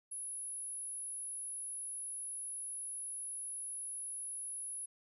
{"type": "tone", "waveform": "sine", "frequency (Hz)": 10548, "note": "E9", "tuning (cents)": 0, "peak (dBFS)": -40, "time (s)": [0.11, 4.86], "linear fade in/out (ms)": 10, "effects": []}